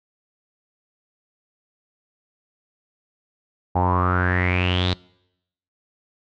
sawtooth tone with low-pass filter sweep, 90.4 Hz, F#2, 40 cents flat, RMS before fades -20 dBFS, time 3.75-4.94 s, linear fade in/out 10 ms, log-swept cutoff 810 to 4000 Hz, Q 8.8, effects noise-tail reverb RT60 0.8 s tail -24 dB re dry

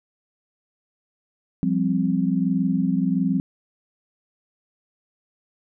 sine chord, F suspended second, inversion none, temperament equal, 174.61 / 196 / 261.6 Hz, F3 / G3 / C4, 0 / 0 / 0 cents, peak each -23 dBFS, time 1.63-3.4 s, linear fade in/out 0 ms, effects none

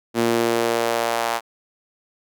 sawtooth tone with high-pass filter sweep, 116.54 Hz, A#2, in tune, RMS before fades -21 dBFS, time 0.14-1.41 s, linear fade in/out 50 ms, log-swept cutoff 280 to 820 Hz, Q 1.9, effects none

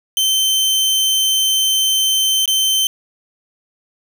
sawtooth tone with dropouts, 3096 Hz, G7, 22 cents flat, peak -10 dBFS, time 0.17-2.87 s, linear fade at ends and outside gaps 1 ms, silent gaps 2.457-2.477 s, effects none

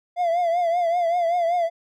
triangle tone with vibrato, 689 Hz, F5, 24 cents flat, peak -16 dBFS, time 0.16-1.7 s, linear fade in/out 50 ms, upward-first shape triangle, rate 5.2 Hz, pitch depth 86 cents each way, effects tanh soft clip ceiling -12 dBFS

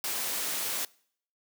white noise, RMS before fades -32 dBFS, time 0.04-0.85 s, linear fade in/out 2 ms, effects noise-tail reverb RT60 0.6 s tail -24 dB re dry + high-pass 200 Hz 12 dB/octave

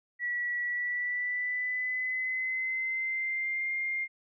sine tone with pitch glide, 1939 to 2114 Hz, B6 to C7, -32 to +17 cents, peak -29 dBFS, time 0.19-4.08 s, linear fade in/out 50 ms, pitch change +149 cents, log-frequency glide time 0.62-3.72 s, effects none

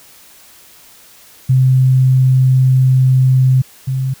sine tone pair in turn, 130 / 131.89 Hz, C3 / C3, -11 / +14 cents, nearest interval unison, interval 25 cents, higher second, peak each -7 / -14 dBFS, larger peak first, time 1.49-3.62 / 3.87-4.14 s, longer first, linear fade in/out 10 ms, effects white hiss -43 dBFS RMS until 4.2 s

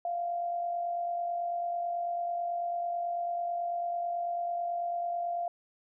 sine tone with amplitude modulation, 694 Hz, F5, 11 cents flat, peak -28 dBFS, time 0.05-5.48 s, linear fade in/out 2 ms, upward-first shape sine, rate 49.1 Hz, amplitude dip 40%, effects none

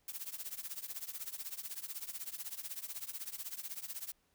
blue noise with tremolo, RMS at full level -40 dBFS, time 0.08-4.12 s, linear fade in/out 2 ms, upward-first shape triangle, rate 16 Hz, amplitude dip 95%, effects pink hiss -75 dBFS RMS until 4.34 s

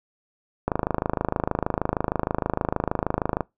click train, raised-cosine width 1 ms, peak -8 dBFS, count 73, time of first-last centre 0.68-3.407 s, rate 26.4 Hz, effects noise-tail reverb RT60 0.2 s tail -24 dB re dry

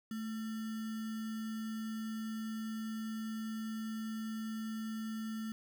sine tone with sample-and-hold, 220 Hz, A3, in tune, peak -37 dBFS, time 0.11-5.52 s, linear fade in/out 2 ms, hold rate 1575 Hz, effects none

